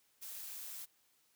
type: noise with amplitude modulation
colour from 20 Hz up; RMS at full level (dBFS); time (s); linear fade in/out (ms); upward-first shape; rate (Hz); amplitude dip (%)
blue; -44; 0.21-0.86; 20; sine; 201; 55
effects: white hiss -73 dBFS RMS until 1.35 s + high-pass 80 Hz 12 dB/octave